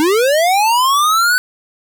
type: linear sweep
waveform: square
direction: up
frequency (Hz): 296 to 1511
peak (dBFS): -11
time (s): 0-1.38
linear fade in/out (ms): 0
effects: none